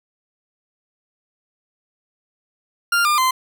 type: tone with pitch steps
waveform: 40% pulse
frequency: 1396.9 / 1202.1 / 1034.5 Hz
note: F6 / D6 / C6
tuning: 0 / +40 / -20 cents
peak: -14 dBFS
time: 2.92-3.31 s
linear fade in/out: 5 ms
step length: 130 ms
effects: none